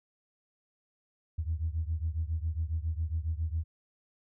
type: beating tone pair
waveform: sine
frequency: 78 / 85.3 Hz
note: D#2 / F2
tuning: +5 / -40 cents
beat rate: 7.3 Hz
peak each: -31 / -33 dBFS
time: 1.38-3.64 s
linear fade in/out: 10 ms
effects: tanh soft clip ceiling -22 dBFS